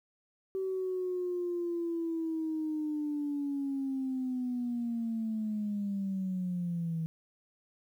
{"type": "linear sweep", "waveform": "sine", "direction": "down", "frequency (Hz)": [383.1, 160.5], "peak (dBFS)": -30, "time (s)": [0.55, 7.06], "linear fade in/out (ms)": 0, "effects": ["tanh soft clip ceiling -26 dBFS", "11-bit"]}